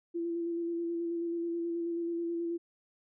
sine tone with vibrato, 338.8 Hz, E4, 48 cents sharp, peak -31 dBFS, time 0.14-2.58 s, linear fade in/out 20 ms, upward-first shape square, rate 9.3 Hz, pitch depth 15 cents each way, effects none

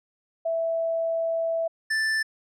sine / square tone pair in turn, 659.3 / 1763.2 Hz, E5 / A6, 0 / +3 cents, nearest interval octave + perfect fourth, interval 1703 cents, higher second, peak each -23 dBFS, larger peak neither, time 0.45-1.68 / 1.9-2.23 s, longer first, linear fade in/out 10 ms, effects low-pass 8000 Hz 12 dB/octave

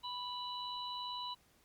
harmonic tone, 987.8 Hz, B5, in tune, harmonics 1 / 3 / 4, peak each -42 / -47 / -44 dBFS, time 0.03-1.35 s, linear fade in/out 20 ms, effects pink hiss -69 dBFS RMS until 1.64 s + Opus 48 kbps

